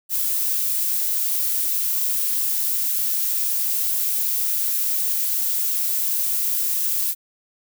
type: noise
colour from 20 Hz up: violet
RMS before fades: -22 dBFS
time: 0.09-7.15 s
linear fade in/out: 50 ms
effects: none